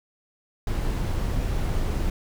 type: noise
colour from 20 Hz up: brown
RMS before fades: -25 dBFS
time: 0.67-2.1 s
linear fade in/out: 2 ms
effects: none